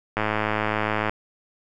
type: click train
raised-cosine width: 0.5 ms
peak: -8 dBFS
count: 100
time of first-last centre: 0.17-1.095 s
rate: 107 Hz
effects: none